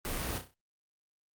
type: noise with echo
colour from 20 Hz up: pink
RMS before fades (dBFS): -36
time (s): 0.05-0.38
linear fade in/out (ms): 0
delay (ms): 32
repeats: 5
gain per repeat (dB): -7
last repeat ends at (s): 0.54
effects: Opus 48 kbps